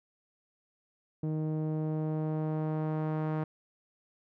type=tone with low-pass filter sweep; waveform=sawtooth; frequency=155.56 Hz; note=D#3; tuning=in tune; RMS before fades=-32 dBFS; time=1.23-3.44 s; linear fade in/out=5 ms; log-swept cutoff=400 to 1200 Hz; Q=0.93; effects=none